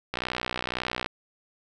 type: click train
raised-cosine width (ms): 0.3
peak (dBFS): -12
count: 58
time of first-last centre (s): 0.14-1.061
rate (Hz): 61.9
effects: none